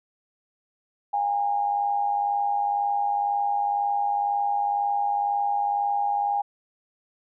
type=tone with amplitude modulation; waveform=sine; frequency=814 Hz; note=G#5; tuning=35 cents flat; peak=-19 dBFS; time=1.13-6.42 s; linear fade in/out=10 ms; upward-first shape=sine; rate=102 Hz; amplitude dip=55%; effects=none